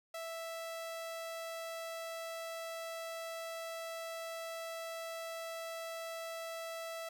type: tone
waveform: sawtooth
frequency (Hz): 659.3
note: E5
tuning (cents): 0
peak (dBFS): -37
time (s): 0.14-7.09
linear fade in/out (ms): 5
effects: 12-bit